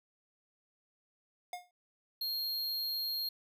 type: tone with exponential decay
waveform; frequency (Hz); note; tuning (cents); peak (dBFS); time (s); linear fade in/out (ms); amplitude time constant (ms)
square; 715; F5; +41; -36; 1.53-1.71; 2; 37
type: tone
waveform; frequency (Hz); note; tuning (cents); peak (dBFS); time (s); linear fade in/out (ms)
square; 4236; C8; +21; -34; 2.21-3.29; 5
effects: none